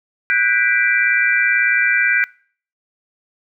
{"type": "chord", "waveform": "sine", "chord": "G major seventh", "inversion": "third", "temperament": "equal with one note detuned", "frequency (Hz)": [1480, 1598.2, 1975.5, 2349], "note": ["F#6", "G6", "B6", "D7"], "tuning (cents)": [0, 33, 0, 0], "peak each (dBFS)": -19, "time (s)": [0.3, 2.24], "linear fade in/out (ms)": 0, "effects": ["noise-tail reverb RT60 0.5 s tail -23 dB re dry"]}